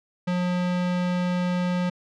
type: tone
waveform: square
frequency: 179.1 Hz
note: F3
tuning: 44 cents sharp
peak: -23 dBFS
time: 0.27-1.9 s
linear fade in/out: 10 ms
effects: low-pass 4000 Hz 12 dB/octave